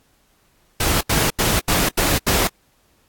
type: noise bursts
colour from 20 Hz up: pink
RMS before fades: -18 dBFS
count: 6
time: 0.8-2.475 s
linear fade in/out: 5 ms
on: 210 ms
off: 83 ms
effects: pink hiss -60 dBFS RMS until 3.08 s + AAC 64 kbps